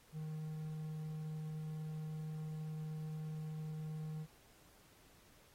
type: tone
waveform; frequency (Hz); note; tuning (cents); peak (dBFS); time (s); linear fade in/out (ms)
triangle; 155.56; D#3; 0; -39; 0.12-4.27; 50
effects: pink hiss -66 dBFS RMS until 5.54 s + AAC 48 kbps